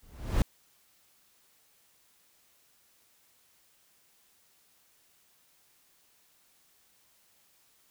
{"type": "noise with exponential growth", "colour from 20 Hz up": "brown", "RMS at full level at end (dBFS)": -21, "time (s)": [0.02, 0.42], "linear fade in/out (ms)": 2, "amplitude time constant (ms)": 86, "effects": ["white hiss -66 dBFS RMS until 7.9 s"]}